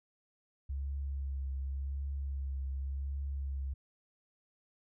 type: tone with vibrato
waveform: sine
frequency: 68.4 Hz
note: C#2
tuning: 23 cents flat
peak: -34 dBFS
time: 0.69-3.74 s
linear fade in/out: 10 ms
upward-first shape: triangle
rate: 0.89 Hz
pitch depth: 33 cents each way
effects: none